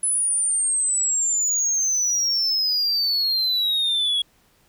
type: exponential sweep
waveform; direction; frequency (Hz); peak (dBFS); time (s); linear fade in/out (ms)
sine; down; 10150 to 3322; -16; 0.03-4.22; 5
effects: tanh soft clip ceiling -18 dBFS + pink hiss -60 dBFS RMS until 4.68 s